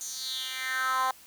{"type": "tone with high-pass filter sweep", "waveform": "10% pulse", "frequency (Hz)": 260, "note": "C4", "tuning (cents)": -11, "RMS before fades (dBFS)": -31, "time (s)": [0.01, 1.11], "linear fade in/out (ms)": 0, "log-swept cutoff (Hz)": [6800, 860], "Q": 4.1, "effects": ["white hiss -53 dBFS RMS until 1.26 s"]}